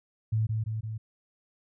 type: tone with echo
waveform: sine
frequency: 110 Hz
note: A2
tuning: in tune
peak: -23 dBFS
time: 0.32-0.47 s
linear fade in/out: 10 ms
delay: 170 ms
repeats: 3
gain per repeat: -3 dB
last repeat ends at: 0.98 s
effects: none